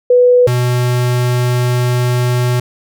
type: tone pair in turn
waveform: sine / square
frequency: 493.9 / 123.47 Hz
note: B4 / B2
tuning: 0 / 0 cents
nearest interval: 2 octaves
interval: 2400 cents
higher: first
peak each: -5 / -12 dBFS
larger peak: first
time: 0.1-0.47 / 0.47-2.6 s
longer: second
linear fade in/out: 5 ms
effects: none